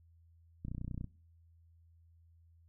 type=click train; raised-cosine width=5 ms; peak=-28 dBFS; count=13; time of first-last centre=0.65-1.043 s; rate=30.5 Hz; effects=noise-tail reverb RT60 0.4 s tail -20 dB re dry + added 83 Hz sine -61 dBFS peak until 2.68 s